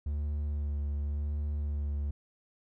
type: tone with vibrato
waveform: triangle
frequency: 73 Hz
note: D2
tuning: 10 cents flat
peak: -28 dBFS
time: 0.06-2.11 s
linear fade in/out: 5 ms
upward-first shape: sine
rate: 0.9 Hz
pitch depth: 20 cents each way
effects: none